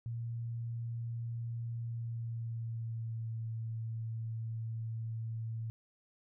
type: tone with pitch glide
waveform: sine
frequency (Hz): 116.54 to 112.96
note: A#2 to A2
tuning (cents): 0 to +46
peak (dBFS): -36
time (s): 0.06-5.7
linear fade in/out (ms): 0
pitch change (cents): -54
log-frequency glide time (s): 1.81-3.37
effects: none